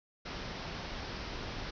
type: low-pass noise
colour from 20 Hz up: pink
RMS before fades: -41 dBFS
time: 0.25-1.71 s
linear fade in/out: 10 ms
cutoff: 5700 Hz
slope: 96 dB/octave
effects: none